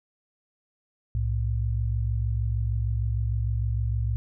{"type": "tone pair together", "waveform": "sine", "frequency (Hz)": [63.47, 110], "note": ["B1", "A2"], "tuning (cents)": [48, 0], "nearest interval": "minor seventh", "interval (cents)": 952, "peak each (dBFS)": -26, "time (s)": [1.15, 4.16], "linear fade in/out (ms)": 0, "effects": []}